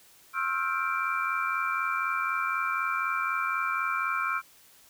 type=tone cluster; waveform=sine; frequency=1076 / 1311 / 1395 / 1571 / 2350 Hz; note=C6 / E6 / F6 / G6 / D7; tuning=+48 / -10 / -2 / +3 / +1 cents; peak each=-33 / -31 / -31 / -38 / -34 dBFS; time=0.33-4.42 s; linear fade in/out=50 ms; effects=white hiss -57 dBFS RMS until 4.89 s